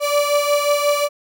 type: beating tone pair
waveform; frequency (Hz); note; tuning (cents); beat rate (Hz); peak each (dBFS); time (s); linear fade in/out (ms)
35% pulse; 580 / 585.6; D5 / D5; -22 / -5; 5.6; -15 / -19; 0-1.09; 50
effects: none